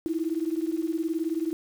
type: beating tone pair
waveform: sine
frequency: 317.4 / 336.4 Hz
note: D#4 / E4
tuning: +35 / +35 cents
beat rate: 19 Hz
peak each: -28 / -29 dBFS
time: 0.06-1.53 s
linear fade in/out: 0 ms
effects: 8-bit